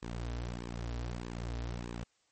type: tone with flanger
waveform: sawtooth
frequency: 59 Hz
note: A#1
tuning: 22 cents sharp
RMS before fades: -39 dBFS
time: 0.02-2.04 s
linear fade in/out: 10 ms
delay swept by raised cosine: 1.4 to 5.7 ms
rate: 1.6 Hz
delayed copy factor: -0.8
effects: white hiss -73 dBFS RMS until 2.31 s + MP3 32 kbps